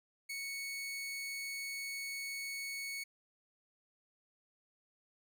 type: tone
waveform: sawtooth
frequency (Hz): 2217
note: C#7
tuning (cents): 0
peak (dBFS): -36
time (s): 0.29-3.04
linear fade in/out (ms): 10
effects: none